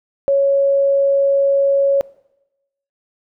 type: tone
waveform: sine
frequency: 554.4 Hz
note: C#5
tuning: in tune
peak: -11 dBFS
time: 0.28-2.01 s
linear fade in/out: 0 ms
effects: noise-tail reverb RT60 0.9 s tail -21 dB re dry